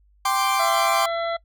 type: chord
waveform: 40% pulse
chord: G suspended fourth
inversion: none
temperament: equal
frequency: 784 / 1046.5 / 1174.7 Hz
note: G5 / C6 / D6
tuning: 0 / 0 / 0 cents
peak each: -23 dBFS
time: 0.25-1.06 s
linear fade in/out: 5 ms
type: harmonic tone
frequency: 672 Hz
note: E5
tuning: 33 cents sharp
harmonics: 1 / 2 / 3 / 5 / 6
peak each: -24 / -30 / -34 / -38 / -40 dBFS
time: 0.59-1.37 s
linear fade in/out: 10 ms
effects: noise-tail reverb RT60 0.1 s tail -22 dB re dry + added 50 Hz sine -55 dBFS peak until 1.44 s